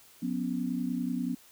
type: chord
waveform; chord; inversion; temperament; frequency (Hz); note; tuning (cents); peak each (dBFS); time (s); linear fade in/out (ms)
sine; F# suspended fourth; none; equal with one note detuned; 181.09 / 246.9 / 277.2; F#3 / B3 / C#4; -37 / 0 / 0; -35 / -31 / -35; 0.22-1.35; 10
effects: white hiss -57 dBFS RMS until 1.51 s